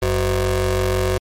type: ring-modulated tone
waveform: 25% pulse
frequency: 140 Hz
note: C#3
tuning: 18 cents sharp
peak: -10 dBFS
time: 0.02-1.18 s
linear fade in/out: 5 ms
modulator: 233 Hz
effects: MP3 64 kbps